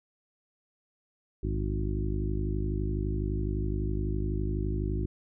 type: harmonic tone with a mistuned harmonic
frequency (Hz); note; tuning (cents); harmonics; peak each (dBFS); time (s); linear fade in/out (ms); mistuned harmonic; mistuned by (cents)
51.91; G#1; 0; 1 / 2 / 3 / 4 / 5 / 6 / 7; -30 / -34 / -37 / -40 / -42 / -38 / -38; 1.43-5.06; 5; 1; +140
effects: none